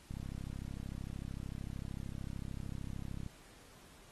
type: click train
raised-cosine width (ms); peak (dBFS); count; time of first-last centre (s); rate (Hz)
5; -30; 106; 0.11-3.263; 33.3
effects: pink hiss -60 dBFS RMS until 4.11 s + AAC 32 kbps